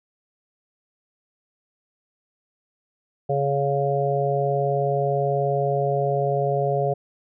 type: harmonic tone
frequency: 139.9 Hz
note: C#3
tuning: 16 cents sharp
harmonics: 1 / 3 / 4 / 5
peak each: -25 / -25 / -25 / -25 dBFS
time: 3.29-6.94 s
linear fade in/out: 10 ms
effects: none